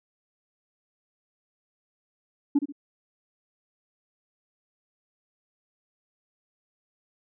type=tone with echo; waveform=sine; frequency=285.2 Hz; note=C#4; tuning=49 cents sharp; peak=-15 dBFS; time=2.55-2.59 s; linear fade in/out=10 ms; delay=67 ms; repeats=2; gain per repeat=-10 dB; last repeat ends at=2.724 s; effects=tanh soft clip ceiling -15 dBFS